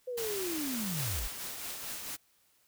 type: linear sweep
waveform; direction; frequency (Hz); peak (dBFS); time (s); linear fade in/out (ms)
sine; down; 512 to 33.09; -34; 0.07-1.28; 10
type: noise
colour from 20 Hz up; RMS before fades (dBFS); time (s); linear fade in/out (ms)
white; -38; 0.17-1.2; 10
type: noise with tremolo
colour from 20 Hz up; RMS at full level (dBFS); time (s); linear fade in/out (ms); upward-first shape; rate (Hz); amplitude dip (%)
white; -39; 0.96-2.17; 20; sine; 4.5; 35
effects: white hiss -69 dBFS RMS until 2.67 s